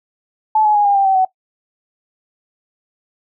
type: tone with pitch steps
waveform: sine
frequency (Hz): 866 / 845.7 / 825.9 / 806.6 / 787.7 / 769.3 / 751.3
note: A5 / G#5 / G#5 / G5 / G5 / G5 / F#5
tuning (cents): -28 / +31 / -10 / +49 / +8 / -33 / +26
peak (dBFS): -10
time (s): 0.55-1.25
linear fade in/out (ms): 5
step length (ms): 100
effects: noise-tail reverb RT60 0.1 s tail -19 dB re dry